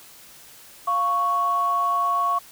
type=tone pair together; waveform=sine; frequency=698.5 / 1109.8 Hz; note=F5 / C#6; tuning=0 / +2 cents; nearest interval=minor sixth; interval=802 cents; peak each=-27 / -19 dBFS; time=0.87-2.39 s; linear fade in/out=10 ms; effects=tanh soft clip ceiling -12 dBFS + white hiss -47 dBFS RMS until 2.51 s